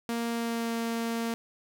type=tone with pitch glide; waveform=sawtooth; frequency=233.1 to 230.3 Hz; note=A#3 to A#3; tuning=0 to -21 cents; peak=-25 dBFS; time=0.09-1.34 s; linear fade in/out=0 ms; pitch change=-21 cents; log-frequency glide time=0.29-0.74 s; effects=11-bit